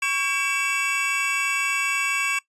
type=tone cluster; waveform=square; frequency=1112 / 1613 / 2282 / 2678 Hz; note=C#6 / G6 / C#7 / E7; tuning=+5 / +49 / +50 / +27 cents; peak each=-30 / -32 / -27 / -26 dBFS; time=0.02-2.39 s; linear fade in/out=5 ms; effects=noise-tail reverb RT60 0.1 s tail -20 dB re dry + resampled to 24000 Hz